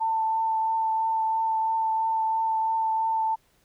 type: tone with vibrato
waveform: sine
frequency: 890 Hz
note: A5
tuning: 20 cents sharp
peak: -22 dBFS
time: 0-3.36 s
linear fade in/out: 20 ms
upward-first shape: triangle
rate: 3 Hz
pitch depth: 14 cents each way
effects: pink hiss -65 dBFS RMS until 3.64 s